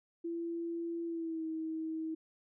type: tone with pitch glide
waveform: sine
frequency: 336.9 to 319.6 Hz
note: E4 to D#4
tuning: +38 to +47 cents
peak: -35 dBFS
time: 0.24-2.15 s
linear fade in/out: 10 ms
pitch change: -91 cents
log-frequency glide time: 1.05-1.46 s
effects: none